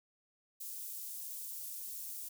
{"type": "high-pass noise", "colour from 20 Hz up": "white", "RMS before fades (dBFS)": -44, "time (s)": [0.6, 2.29], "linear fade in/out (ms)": 10, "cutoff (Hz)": 8400, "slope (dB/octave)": 12, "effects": []}